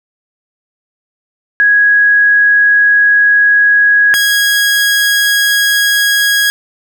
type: tone pair in turn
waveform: sine / sawtooth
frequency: 1661.2 / 1650.7 Hz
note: G#6 / G#6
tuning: 0 / -11 cents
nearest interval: unison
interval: 11 cents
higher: first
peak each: -5 dBFS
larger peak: neither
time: 1.6-4.14 / 4.14-6.5 s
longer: first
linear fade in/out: 0 ms
effects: none